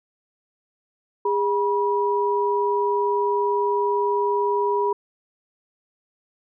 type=tone pair together; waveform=sine; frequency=407.8 / 970 Hz; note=G#4 / B5; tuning=-32 / -31 cents; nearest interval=octave + minor third; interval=1501 cents; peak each=-21 / -22 dBFS; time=1.25-4.93 s; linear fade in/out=5 ms; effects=none

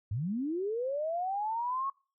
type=linear sweep; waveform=sine; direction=up; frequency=91 to 1108.7 Hz; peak=-30 dBFS; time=0.11-1.9 s; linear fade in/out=5 ms; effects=noise-tail reverb RT60 0.4 s tail -26 dB re dry

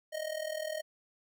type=tone with amplitude modulation; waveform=square; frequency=622.3 Hz; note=D#5; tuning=in tune; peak=-32 dBFS; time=0.12-0.82 s; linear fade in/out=20 ms; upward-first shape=sine; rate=39.9 Hz; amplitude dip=80%; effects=none

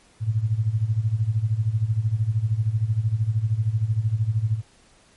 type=tone with tremolo; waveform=sine; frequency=109.8 Hz; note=A2; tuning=3 cents flat; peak=-16 dBFS; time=0.2-4.62 s; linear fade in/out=50 ms; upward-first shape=sine; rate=13 Hz; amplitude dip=80%; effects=pink hiss -56 dBFS RMS until 5.16 s + MP3 48 kbps

